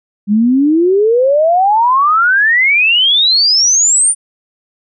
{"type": "exponential sweep", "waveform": "sine", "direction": "up", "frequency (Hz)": [199.1, 9397], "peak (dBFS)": -7, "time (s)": [0.27, 4.15], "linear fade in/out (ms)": 50, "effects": []}